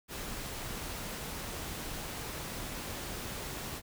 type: noise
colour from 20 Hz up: pink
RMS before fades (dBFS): -40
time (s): 0.08-3.82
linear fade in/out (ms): 50
effects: none